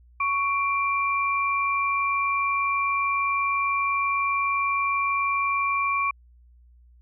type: tone pair together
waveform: sine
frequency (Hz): 1114.2 / 2361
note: C#6 / D7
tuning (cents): +9 / +9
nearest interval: octave + minor second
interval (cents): 1300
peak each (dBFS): -23 / -26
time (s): 0.2-6.11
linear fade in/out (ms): 5
effects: added 60 Hz sine -51 dBFS peak until 7.01 s